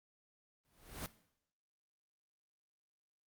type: noise with exponential growth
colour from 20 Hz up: pink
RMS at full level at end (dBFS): -39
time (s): 0.65-1.06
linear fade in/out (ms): 0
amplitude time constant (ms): 87
effects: noise-tail reverb RT60 0.7 s tail -17 dB re dry + Opus 32 kbps